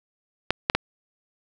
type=clicks; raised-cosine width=0.3 ms; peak=-3 dBFS; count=3; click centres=0.506 / 0.699 / 0.75 s; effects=none